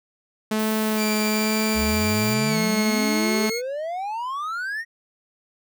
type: tone with vibrato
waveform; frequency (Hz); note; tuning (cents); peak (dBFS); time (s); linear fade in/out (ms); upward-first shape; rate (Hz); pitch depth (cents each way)
sawtooth; 215.9; A3; -33; -17; 0.51-3.5; 5; sine; 1.1; 15
type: noise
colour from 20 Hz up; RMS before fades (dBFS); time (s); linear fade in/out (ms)
violet; -34; 0.59-2.34; 5
type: tone with pitch glide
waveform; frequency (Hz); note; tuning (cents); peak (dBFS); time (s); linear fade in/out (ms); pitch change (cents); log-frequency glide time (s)
20% pulse; 2349 to 2167; D7 to C#7; 0 to -40; -22; 0.96-3.62; 50; -140; 2.48-2.58
type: exponential sweep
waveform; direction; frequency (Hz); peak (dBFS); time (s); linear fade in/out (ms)
triangle; up; 65.3 to 1904; -24; 1.74-4.85; 50
effects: none